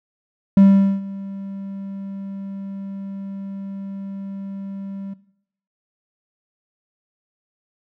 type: tone with ADSR envelope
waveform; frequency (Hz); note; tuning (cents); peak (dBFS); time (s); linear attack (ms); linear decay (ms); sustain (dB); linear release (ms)
triangle; 196; G3; 0; -5; 0.57-5.14; 3; 430; -22; 9
effects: noise-tail reverb RT60 0.7 s tail -18 dB re dry